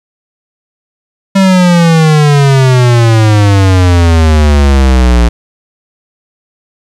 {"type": "exponential sweep", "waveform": "square", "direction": "down", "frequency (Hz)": [196, 57.6], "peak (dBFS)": -4, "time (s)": [1.35, 5.29], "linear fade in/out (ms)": 10, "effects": ["low-pass 8000 Hz 12 dB/octave", "7-bit"]}